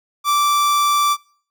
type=tone; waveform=45% pulse; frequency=1168 Hz; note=D6; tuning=10 cents flat; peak=-14 dBFS; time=0.24-1.17 s; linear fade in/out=50 ms; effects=noise-tail reverb RT60 0.5 s tail -24 dB re dry

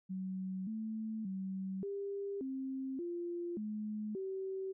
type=tone with pitch steps; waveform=sine; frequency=188.1 / 219.5 / 190.7 / 399.1 / 265.4 / 346.5 / 212.7 / 382.8 Hz; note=F#3 / A3 / G3 / G4 / C4 / F4 / G#3 / G4; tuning=+29 / -4 / -47 / +31 / +25 / -14 / +42 / -41 cents; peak=-37 dBFS; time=0.09-4.73 s; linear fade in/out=20 ms; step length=580 ms; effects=none

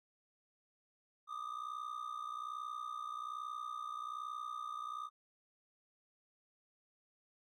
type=ring-modulated tone; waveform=triangle; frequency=1215 Hz; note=D#6; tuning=42 cents flat; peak=-36 dBFS; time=1.27-5.1 s; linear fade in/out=50 ms; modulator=30.6 Hz; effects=none

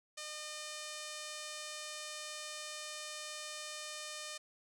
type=tone with low-pass filter; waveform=5% pulse; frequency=607 Hz; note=D#5; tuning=43 cents flat; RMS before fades=-45 dBFS; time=0.17-4.38 s; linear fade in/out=10 ms; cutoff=11000 Hz; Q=1.6; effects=none

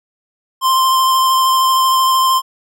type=tone with vibrato; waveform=square; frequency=1046.5 Hz; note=C6; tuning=in tune; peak=-11 dBFS; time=0.61-2.42 s; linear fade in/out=50 ms; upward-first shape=square; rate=13 Hz; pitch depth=9 cents each way; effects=none

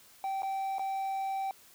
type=tone with dropouts; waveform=triangle; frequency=776 Hz; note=G5; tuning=18 cents flat; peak=-29 dBFS; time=0.24-1.51 s; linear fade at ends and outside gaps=1 ms; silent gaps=0.421-0.431 / 0.784-0.794 s; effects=white hiss -58 dBFS RMS until 1.74 s

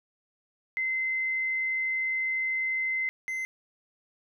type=tone pair in turn; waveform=sine / triangle; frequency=2063 / 2063 Hz; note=C7 / C7; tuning=-25 / -25 cents; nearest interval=unison; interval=0 cents; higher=neither; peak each=-26 / -28 dBFS; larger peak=first; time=0.77-3.09 / 3.28-3.45 s; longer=first; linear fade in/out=0 ms; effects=none

